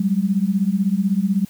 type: beating tone pair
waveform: sine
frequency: 187.6 / 203.6 Hz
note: F#3 / G#3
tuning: +24 / -34 cents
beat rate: 16 Hz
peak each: -19 dBFS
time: 0-1.45 s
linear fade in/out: 5 ms
effects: white hiss -49 dBFS RMS until 1.49 s